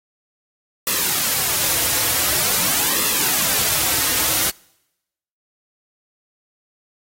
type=noise with flanger; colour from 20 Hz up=white; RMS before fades=-19 dBFS; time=0.87-4.5 s; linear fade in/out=2 ms; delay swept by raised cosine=1.3 to 5.2 ms; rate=0.46 Hz; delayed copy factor=-0.6; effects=noise-tail reverb RT60 0.9 s tail -26 dB re dry + AAC 48 kbps